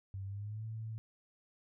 sine tone with pitch glide, 97.1 to 110.9 Hz, G2 to A2, -16 to +14 cents, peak -39 dBFS, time 0.14-0.98 s, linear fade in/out 0 ms, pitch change +230 cents, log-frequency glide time 0.25-0.65 s, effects none

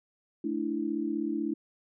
sine chord, A suspended fourth, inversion none, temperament equal with one note detuned, 218.6 / 293.7 / 329.6 Hz, A3 / D4 / E4, -11 / 0 / 0 cents, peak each -35 / -32 / -32 dBFS, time 0.44-1.54 s, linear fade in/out 5 ms, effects none

